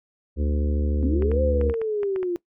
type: harmonic tone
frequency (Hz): 73.42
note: D2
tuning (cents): 0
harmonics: 1 / 3 / 4 / 5 / 6 / 7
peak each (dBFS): -21 / -31 / -33 / -35 / -37 / -38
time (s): 0.36-1.74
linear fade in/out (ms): 50
type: linear two-way sweep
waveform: sine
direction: up then down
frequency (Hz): 242.3 to 523.3 to 342.8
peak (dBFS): -22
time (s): 1.03-2.36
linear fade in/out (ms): 0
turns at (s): 1.41
type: clicks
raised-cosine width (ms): 0.5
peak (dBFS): -22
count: 9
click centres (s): 1.223 / 1.316 / 1.613 / 1.698 / 1.741 / 1.816 / 2.032 / 2.161 / 2.23
effects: noise-tail reverb RT60 0.1 s tail -21 dB re dry